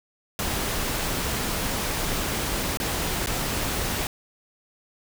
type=noise with dropouts; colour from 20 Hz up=pink; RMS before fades=-27 dBFS; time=0.39-4.07 s; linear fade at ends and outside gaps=1 ms; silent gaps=2.772-2.8 / 3.261-3.271 s; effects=none